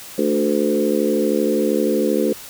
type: harmonic tone with a mistuned harmonic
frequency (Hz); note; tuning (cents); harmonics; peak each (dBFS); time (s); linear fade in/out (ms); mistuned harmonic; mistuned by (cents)
72.8; D2; -15; 3 / 4 / 5 / 6 / 7; -22 / -22 / -22 / -22 / -22; 0.18-2.33; 5; 4; +15
effects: white hiss -37 dBFS RMS until 2.49 s